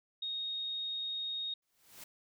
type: tone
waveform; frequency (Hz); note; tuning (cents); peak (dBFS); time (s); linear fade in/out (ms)
sine; 3729; A#7; 0; -35; 0.22-1.54; 5
type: noise with exponential growth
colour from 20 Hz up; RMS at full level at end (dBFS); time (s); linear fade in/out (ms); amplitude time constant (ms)
white; -47; 1.62-2.04; 5; 91
effects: none